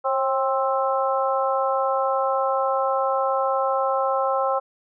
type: harmonic tone with a mistuned harmonic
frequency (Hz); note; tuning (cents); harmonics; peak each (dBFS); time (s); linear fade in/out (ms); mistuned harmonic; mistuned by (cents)
263.6; C4; +13; 2 / 3 / 4 / 5; -23 / -25 / -26 / -27; 0.04-4.6; 20; 2; +37
effects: none